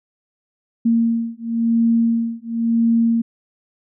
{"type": "beating tone pair", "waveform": "sine", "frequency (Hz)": [229.9, 230.86], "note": ["A#3", "A#3"], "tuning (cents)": [-24, -17], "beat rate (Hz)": 0.96, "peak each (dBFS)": -18, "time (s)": [0.85, 3.22], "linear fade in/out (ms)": 10, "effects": []}